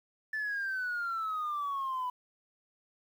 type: exponential sweep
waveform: sine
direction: down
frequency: 1760 to 987.8 Hz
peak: -30 dBFS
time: 0.33-2.1 s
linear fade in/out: 5 ms
effects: tanh soft clip ceiling -29 dBFS + 10-bit